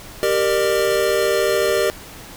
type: chord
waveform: square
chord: G minor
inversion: none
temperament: equal with one note detuned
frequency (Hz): 392 / 466.2 / 600.4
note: G4 / Bb4 / D5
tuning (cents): 0 / 0 / +38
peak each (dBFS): -21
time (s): 0.23-1.9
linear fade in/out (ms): 0
effects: pink hiss -38 dBFS RMS until 2.36 s